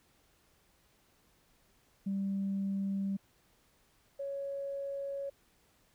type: tone pair in turn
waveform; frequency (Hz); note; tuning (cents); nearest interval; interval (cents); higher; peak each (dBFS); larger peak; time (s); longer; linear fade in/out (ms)
sine; 196 / 555.7; G3 / C#5; 0 / +4; octave + tritone; 1804; second; -30 / -35; first; 2.06-3.17 / 4.19-5.3; neither; 10
effects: tanh soft clip ceiling -27 dBFS + pink hiss -69 dBFS RMS until 5.94 s